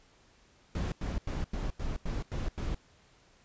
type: noise bursts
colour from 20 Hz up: brown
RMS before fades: -33 dBFS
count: 8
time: 0.75-2.747 s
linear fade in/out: 2 ms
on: 170 ms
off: 91 ms
effects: pink hiss -63 dBFS RMS until 3.44 s + resampled to 16000 Hz